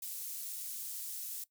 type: high-pass noise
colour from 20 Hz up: pink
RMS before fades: -42 dBFS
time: 0.02-1.44 s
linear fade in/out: 5 ms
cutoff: 9600 Hz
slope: 12 dB/octave
effects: noise-tail reverb RT60 0.1 s tail -18 dB re dry